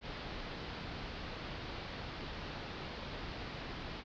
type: low-pass noise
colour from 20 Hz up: pink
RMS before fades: -44 dBFS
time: 0.01-4.04 s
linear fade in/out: 50 ms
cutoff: 4800 Hz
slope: 48 dB/octave
effects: none